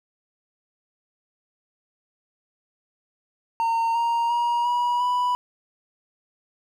triangle tone with pitch steps, 916 / 933.1 / 950.5 / 968.2 / 986.3 Hz, A#5 / A#5 / A#5 / B5 / B5, -31 / +1 / +33 / -35 / -3 cents, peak -18 dBFS, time 3.6-5.35 s, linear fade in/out 0 ms, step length 350 ms, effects none

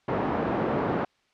pink band-pass noise, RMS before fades -27 dBFS, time 0.08-1.05 s, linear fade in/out 5 ms, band 180 to 1000 Hz, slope 12 dB/octave, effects white hiss -67 dBFS RMS until 1.33 s + low-pass 4000 Hz 12 dB/octave

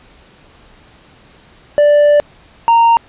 triangle tone pair in turn, 587.3 / 925.9 Hz, D5 / A#5, 0 / -12 cents, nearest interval minor sixth, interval 788 cents, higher second, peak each -4 dBFS, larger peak neither, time 1.78-2.2 / 2.68-2.97 s, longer first, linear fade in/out 0 ms, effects pink hiss -45 dBFS RMS until 3.08 s + resampled to 8000 Hz

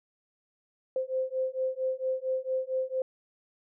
sine beating tone pair, 518 / 522.4 Hz, C5 / C5, -17 / -3 cents, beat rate 4.4 Hz, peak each -31 dBFS, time 0.96-3.02 s, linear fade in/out 2 ms, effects none

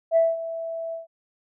sine tone with ADSR envelope, 659.3 Hz, E5, in tune, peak -13 dBFS, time 0.11-1.07 s, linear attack 53 ms, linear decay 200 ms, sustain -15 dB, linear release 140 ms, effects tanh soft clip ceiling -10 dBFS

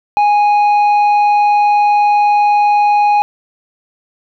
triangle tone with tanh clipping, 828 Hz, G#5, 5 cents flat, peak -9 dBFS, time 0.17-3.22 s, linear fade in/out 0 ms, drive 10 dB, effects none

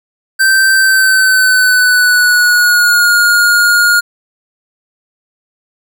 square tone with pitch glide, 1556 to 1426.9 Hz, G6 to F6, -13 to +37 cents, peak -7 dBFS, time 0.39-4.01 s, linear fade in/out 20 ms, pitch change -150 cents, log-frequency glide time 0.76-3.13 s, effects none

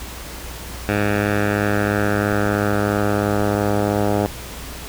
10% pulse tone with low-pass filter sweep, 103 Hz, G#2, 14 cents flat, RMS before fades -19 dBFS, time 0.89-4.26 s, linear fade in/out 0 ms, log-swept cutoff 2200 to 900 Hz, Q 2.1, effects added 60 Hz sine -35 dBFS peak until 4.88 s + pink hiss -34 dBFS RMS until 4.88 s

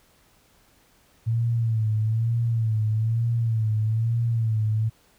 sine tone with vibrato, 112.5 Hz, A2, 39 cents sharp, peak -20 dBFS, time 1.26-4.9 s, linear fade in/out 20 ms, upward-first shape sine, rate 1.1 Hz, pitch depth 70 cents each way, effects pink hiss -60 dBFS RMS until 5.18 s

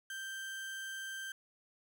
35% pulse tone, 1568 Hz, G6, in tune, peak -39 dBFS, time 0.1-1.32 s, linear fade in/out 2 ms, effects none

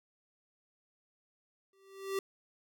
square tone with exponential growth, 389.2 Hz, G4, 12 cents flat, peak -30 dBFS, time 1.73-2.19 s, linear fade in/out 2 ms, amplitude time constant 100 ms, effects none

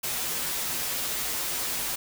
white noise with comb filter, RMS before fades -30 dBFS, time 0.03-1.96 s, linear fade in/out 10 ms, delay 10 ms, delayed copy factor -0.6, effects none

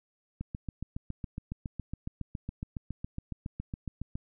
click train, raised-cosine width 5 ms, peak -23 dBFS, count 28, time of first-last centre 0.41-4.155 s, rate 7.21 Hz, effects none

